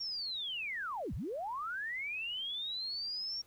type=linear two-way sweep; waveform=sine; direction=down then up; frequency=5588 to 40.92 to 5588 Hz; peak=-36 dBFS; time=0-3.42 s; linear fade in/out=10 ms; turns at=1.14 s; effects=pink hiss -66 dBFS RMS until 3.46 s